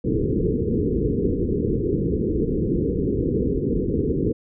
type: low-pass noise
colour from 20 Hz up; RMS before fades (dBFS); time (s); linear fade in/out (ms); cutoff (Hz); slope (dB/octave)
white; -22; 0.04-4.33; 10; 470; 96
effects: none